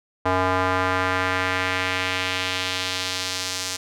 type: tone with band-pass filter sweep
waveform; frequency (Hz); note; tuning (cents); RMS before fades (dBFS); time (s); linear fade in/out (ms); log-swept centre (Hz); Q
square; 92.5; F#2; 0; -24; 0.25-3.77; 10; 960 to 6000; 1.3
effects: none